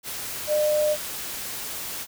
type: tone in noise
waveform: sine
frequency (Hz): 603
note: D5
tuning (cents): +46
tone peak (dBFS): -19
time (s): 0.47-0.97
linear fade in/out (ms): 50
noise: white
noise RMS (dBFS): -33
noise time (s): 0.03-2.07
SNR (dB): +11
effects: none